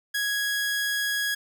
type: tone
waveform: sawtooth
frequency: 1661.2 Hz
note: G#6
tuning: in tune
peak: -21 dBFS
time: 0.14-1.35 s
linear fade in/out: 10 ms
effects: none